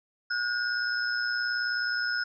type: tone cluster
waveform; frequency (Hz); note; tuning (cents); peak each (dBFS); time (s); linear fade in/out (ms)
sine; 1451 / 1570 / 5190; F#6 / G6 / E8; -34 / +2 / -28; -28 / -34 / -34; 0.3-2.24; 10
effects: none